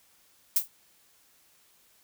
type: noise with exponential decay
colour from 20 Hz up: violet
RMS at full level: -18 dBFS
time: 0.56-0.68 s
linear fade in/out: 5 ms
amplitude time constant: 26 ms
effects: white hiss -63 dBFS RMS until 2.03 s